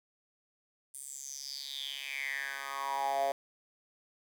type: tone with high-pass filter sweep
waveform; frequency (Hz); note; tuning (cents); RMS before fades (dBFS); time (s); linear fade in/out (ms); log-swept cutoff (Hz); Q
10% pulse; 137.9; C#3; -9; -37; 0.94-3.32; 2; 9400 to 610; 7
effects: none